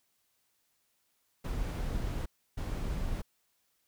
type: noise bursts at uneven times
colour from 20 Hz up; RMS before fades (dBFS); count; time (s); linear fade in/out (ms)
brown; -34; 2; 1.44-2.26 / 2.57-3.22; 10
effects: white hiss -75 dBFS RMS until 3.87 s